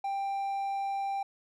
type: tone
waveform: triangle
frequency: 789 Hz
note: G5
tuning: 11 cents sharp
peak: -28 dBFS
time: 0.04-1.23 s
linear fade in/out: 5 ms
effects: none